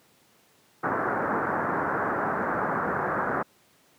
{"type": "low-pass noise", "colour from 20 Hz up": "white", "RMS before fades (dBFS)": -27, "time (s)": [0.83, 3.43], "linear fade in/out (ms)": 10, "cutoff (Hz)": 1600, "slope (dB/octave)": 48, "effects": ["pink hiss -61 dBFS RMS until 3.98 s", "high-pass 150 Hz 12 dB/octave"]}